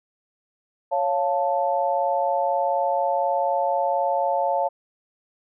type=chord; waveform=sine; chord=Db augmented; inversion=none; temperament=equal; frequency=554.4 / 698.5 / 880 Hz; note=Db5 / F5 / A5; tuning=0 / 0 / 0 cents; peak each=-24 dBFS; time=0.91-4.69 s; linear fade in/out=20 ms; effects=none